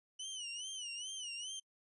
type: tone with vibrato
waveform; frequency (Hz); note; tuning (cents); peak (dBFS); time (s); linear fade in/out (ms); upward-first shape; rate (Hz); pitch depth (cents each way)
25% pulse; 2960; F#7; 0; -38; 0.19-1.6; 10; sine; 2.4; 120
effects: noise-tail reverb RT60 0.1 s tail -26 dB re dry + resampled to 24000 Hz